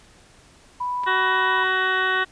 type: tone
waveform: sine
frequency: 987.8 Hz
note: B5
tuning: in tune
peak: -23 dBFS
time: 0.8-1.64 s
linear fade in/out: 10 ms
type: clicks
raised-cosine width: 0.3 ms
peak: -23 / -25 dBFS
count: 2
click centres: 1.036 / 1.041 s
type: harmonic tone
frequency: 374.5 Hz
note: F#4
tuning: 21 cents sharp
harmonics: 1 / 2 / 3 / 4 / 5 / 7 / 8 / 9 / 10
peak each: -29 / -31 / -26 / -23 / -24 / -36 / -34 / -37 / -35 dBFS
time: 1.06-2.25 s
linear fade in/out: 20 ms
effects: pink hiss -52 dBFS RMS until 2.31 s + resampled to 22050 Hz